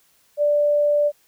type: tone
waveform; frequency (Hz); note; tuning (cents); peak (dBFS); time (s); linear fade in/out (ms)
sine; 587.3; D5; 0; -15; 0.37-1.12; 50
effects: white hiss -60 dBFS RMS until 1.27 s